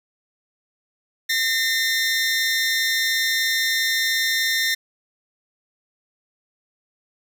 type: tone pair together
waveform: 20% pulse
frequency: 1825 / 2048 Hz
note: A#6 / C7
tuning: -37 / -38 cents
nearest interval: major second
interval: 199 cents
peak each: -15 / -20 dBFS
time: 1.29-4.75 s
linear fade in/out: 10 ms
effects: none